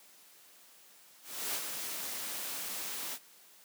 white noise with ADSR envelope, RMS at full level -34 dBFS, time 1.22-3.19 s, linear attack 320 ms, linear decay 59 ms, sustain -5 dB, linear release 53 ms, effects white hiss -59 dBFS RMS until 3.64 s + high-pass 200 Hz 12 dB/octave

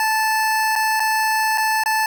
25% pulse tone with dropouts, 875 Hz, A5, 10 cents flat, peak -13 dBFS, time 0-2.06 s, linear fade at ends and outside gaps 2 ms, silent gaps 0.755-0.76 / 0.997-1.002 / 1.576-1.58 / 1.837-1.859 s, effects none

